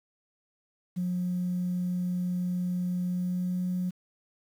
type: tone with pitch glide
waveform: sine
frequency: 179.4 to 181.27 Hz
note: F3 to F#3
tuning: +47 to -35 cents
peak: -26 dBFS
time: 0.96-3.91 s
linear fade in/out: 20 ms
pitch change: +18 cents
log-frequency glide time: 3.07-3.63 s
effects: tanh soft clip ceiling -22 dBFS + 9-bit